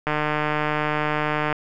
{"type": "click train", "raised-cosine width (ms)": 0.5, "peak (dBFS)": -8, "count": 221, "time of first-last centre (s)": [0.07, 1.527], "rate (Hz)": 151, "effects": []}